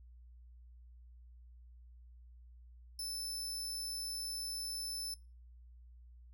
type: tone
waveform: 25% pulse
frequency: 5274 Hz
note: E8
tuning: in tune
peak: -34 dBFS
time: 2.99-5.14 s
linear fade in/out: 2 ms
effects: noise-tail reverb RT60 0.3 s tail -20 dB re dry + added 60 Hz sine -54 dBFS peak until 6.33 s